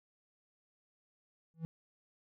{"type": "tone with exponential growth", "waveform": "triangle", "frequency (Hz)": 163.1, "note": "E3", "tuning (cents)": -18, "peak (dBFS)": -30, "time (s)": [1.54, 1.65], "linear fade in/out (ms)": 0, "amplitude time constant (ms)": 23, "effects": []}